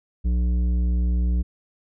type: tone with tanh clipping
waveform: sine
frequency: 60.3 Hz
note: B1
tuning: 41 cents flat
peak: -20 dBFS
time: 0.24-1.43 s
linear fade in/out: 20 ms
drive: 10 dB
effects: none